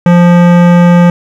sine tone with hard clipping, 174.61 Hz, F3, in tune, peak -4 dBFS, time 0.06-1.1 s, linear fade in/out 2 ms, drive 18 dB, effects none

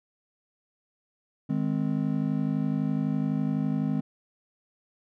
triangle chord, Ab major, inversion second, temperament just, 155.74 / 207.7 / 259.6 Hz, Eb3 / Ab3 / C4, +2 / 0 / -13 cents, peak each -27 dBFS, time 1.49-4.01 s, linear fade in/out 10 ms, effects none

